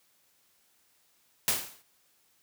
white noise with exponential decay, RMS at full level -23 dBFS, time 1.48-1.82 s, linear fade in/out 1 ms, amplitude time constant 73 ms, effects white hiss -68 dBFS RMS until 2.42 s + high-pass 60 Hz 12 dB/octave

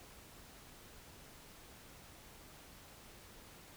silence, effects pink hiss -57 dBFS RMS until 3.76 s

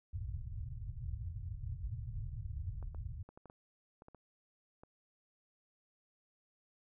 white low-pass noise, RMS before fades -42 dBFS, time 0.13-3.23 s, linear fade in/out 10 ms, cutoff 120 Hz, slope 48 dB/octave
clicks, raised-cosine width 1 ms, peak -40 dBFS, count 10, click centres 2.827 / 2.947 / 3.29 / 3.375 / 3.457 / 3.499 / 4.021 / 4.084 / 4.147 / 4.835 s
effects none

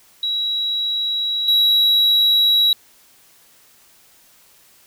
sine tone pair in turn, 3882 / 3882 Hz, B7 / B7, -31 / -31 cents, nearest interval unison, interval 0 cents, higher neither, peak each -18 / -9 dBFS, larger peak second, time 0.23-1.48 / 1.48-2.73 s, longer neither, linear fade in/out 2 ms, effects tanh soft clip ceiling -11 dBFS + white hiss -52 dBFS RMS until 4.86 s

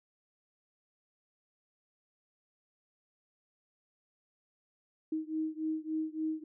sine beating tone pair, 313.2 / 316.7 Hz, D#4 / D#4, +11 / +31 cents, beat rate 3.5 Hz, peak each -35 / -36 dBFS, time 5.12-6.44 s, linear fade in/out 5 ms, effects none

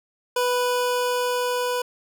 25% pulse tone with level ramp, 493.9 Hz, B4, in tune, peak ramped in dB -16 to -19 dBFS, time 0.36-1.82 s, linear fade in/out 5 ms, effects none

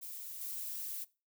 violet noise with level steps, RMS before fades -45 / -41 dBFS, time 0.01-1.05 s, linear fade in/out 20 ms, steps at 0.41 s, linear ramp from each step 5 ms, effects noise-tail reverb RT60 0.3 s tail -21 dB re dry

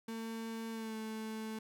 35% pulse tone with pitch glide, 225.7 to 219.4 Hz, A3 to A3, +44 to -5 cents, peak -38 dBFS, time 0.08-1.59 s, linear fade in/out 5 ms, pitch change -49 cents, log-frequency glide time 0.72-0.96 s, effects none

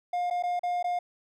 triangle tone with dropouts, 710 Hz, F5, 28 cents sharp, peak -24 dBFS, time 0.13-0.99 s, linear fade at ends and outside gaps 5 ms, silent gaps 0.301-0.308 / 0.426-0.435 / 0.594-0.633 / 0.828-0.842 s, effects none

